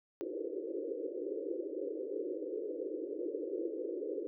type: band-pass noise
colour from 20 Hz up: white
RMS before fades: -39 dBFS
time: 0.21-4.27 s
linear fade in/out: 0 ms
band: 300 to 520 Hz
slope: 96 dB/octave
effects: none